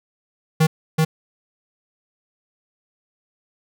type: tone with echo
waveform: square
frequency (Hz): 158.3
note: D#3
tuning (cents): +30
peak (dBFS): -13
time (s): 0.6-0.67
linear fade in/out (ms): 10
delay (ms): 380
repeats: 1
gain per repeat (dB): -2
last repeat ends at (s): 1.05
effects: none